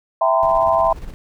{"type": "chord", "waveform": "sine", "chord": "C dominant seventh", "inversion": "first", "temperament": "equal with one note detuned", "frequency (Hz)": [659.3, 784, 932.3, 1025], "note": ["E5", "G5", "Bb5", "C6"], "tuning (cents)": [0, 0, 0, -36], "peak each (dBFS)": [-16, -21, -21, -18], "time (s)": [0.21, 0.93], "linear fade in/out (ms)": 5}
{"type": "noise with tremolo", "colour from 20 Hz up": "brown", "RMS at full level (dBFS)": -31, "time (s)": [0.43, 1.14], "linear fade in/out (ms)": 0, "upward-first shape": "square", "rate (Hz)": 17, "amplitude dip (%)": 50}
{"effects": []}